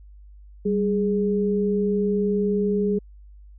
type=tone pair together; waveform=sine; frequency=196 / 415.3 Hz; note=G3 / G#4; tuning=0 / 0 cents; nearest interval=octave + minor second; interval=1300 cents; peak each=-22 dBFS; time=0.65-2.99 s; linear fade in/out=10 ms; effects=added 50 Hz sine -43 dBFS peak until 3.58 s